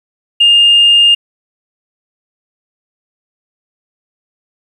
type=tone; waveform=sine; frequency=2820 Hz; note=F7; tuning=16 cents sharp; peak=-3 dBFS; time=0.4-1.15 s; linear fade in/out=10 ms; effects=tanh soft clip ceiling 0 dBFS + 7-bit